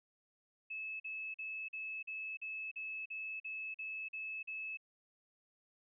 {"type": "tone bursts", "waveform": "sine", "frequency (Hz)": 2600, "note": "E7", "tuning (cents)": -24, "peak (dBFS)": -40, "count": 12, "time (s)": [0.7, 4.773], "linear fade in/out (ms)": 10, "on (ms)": 300, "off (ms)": 43, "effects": []}